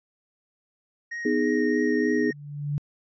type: tone with vibrato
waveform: triangle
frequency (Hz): 1866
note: A#6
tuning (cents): +1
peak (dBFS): -29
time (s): 1.11-2.33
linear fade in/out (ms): 10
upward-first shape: triangle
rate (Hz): 3.2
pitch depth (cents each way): 14
type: chord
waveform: sine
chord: G# minor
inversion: first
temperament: just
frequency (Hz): 249.2 / 311.5 / 415.3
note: B3 / D#4 / G#4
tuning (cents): +16 / +2 / 0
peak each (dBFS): -25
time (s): 1.25-2.31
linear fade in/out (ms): 5
type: tone with exponential growth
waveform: sine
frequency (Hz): 145.5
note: D3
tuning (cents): -16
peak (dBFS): -22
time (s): 1.9-2.78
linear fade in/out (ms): 0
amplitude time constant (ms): 190
effects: resampled to 16000 Hz

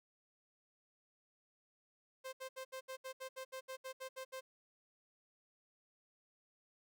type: tone bursts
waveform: sawtooth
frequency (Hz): 523.3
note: C5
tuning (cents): 0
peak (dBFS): -40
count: 14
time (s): 2.24-4.41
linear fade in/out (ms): 20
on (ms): 90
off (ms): 70
effects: none

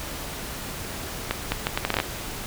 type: accelerating click train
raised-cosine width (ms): 0.3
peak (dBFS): -6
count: 10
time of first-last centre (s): 1.31-2.001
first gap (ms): 210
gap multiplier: 0.71
effects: pink hiss -34 dBFS RMS until 2.46 s

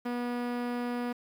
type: tone with low-pass filter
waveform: sawtooth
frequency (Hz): 242.8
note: B3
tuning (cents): -29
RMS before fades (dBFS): -33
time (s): 0.05-1.13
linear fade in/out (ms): 10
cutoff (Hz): 2100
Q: 0.74
effects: 9-bit

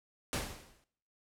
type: noise with exponential decay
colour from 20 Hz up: pink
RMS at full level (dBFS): -32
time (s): 0.33-0.84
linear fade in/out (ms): 0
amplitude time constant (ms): 110
effects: noise-tail reverb RT60 0.7 s tail -21 dB re dry + low-pass 12000 Hz 12 dB/octave

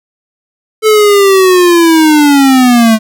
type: linear sweep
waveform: square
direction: down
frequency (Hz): 438.7 to 215.9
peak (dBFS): -4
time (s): 0.82-2.99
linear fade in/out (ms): 50
effects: none

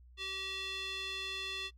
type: tone with band-pass filter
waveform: square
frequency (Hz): 383.7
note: G4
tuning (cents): -37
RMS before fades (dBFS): -40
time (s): 0.17-1.71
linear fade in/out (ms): 50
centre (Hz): 3300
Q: 3.5
effects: noise-tail reverb RT60 0.1 s tail -23 dB re dry + added 61 Hz sine -55 dBFS peak until 1.77 s

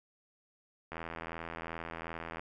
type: click train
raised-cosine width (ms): 0.5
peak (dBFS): -25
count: 123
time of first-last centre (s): 0.92-2.395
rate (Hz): 82.7
effects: none

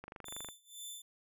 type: click train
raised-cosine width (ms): 0.5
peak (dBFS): -31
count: 12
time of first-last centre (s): 0.04-0.487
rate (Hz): 24.6
type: tone with tremolo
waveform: 15% pulse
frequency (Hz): 3532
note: A7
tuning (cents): +6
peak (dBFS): -36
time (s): 0.25-1.02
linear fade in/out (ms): 5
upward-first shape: sine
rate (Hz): 2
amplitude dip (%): 95
effects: none

